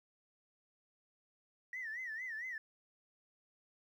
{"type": "tone with vibrato", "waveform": "sine", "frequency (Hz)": 1891, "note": "A#6", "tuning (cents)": 24, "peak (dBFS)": -39, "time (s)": [1.73, 2.58], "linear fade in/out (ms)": 2, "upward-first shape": "sine", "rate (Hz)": 4.4, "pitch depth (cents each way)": 150, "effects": ["tanh soft clip ceiling -36 dBFS", "12-bit"]}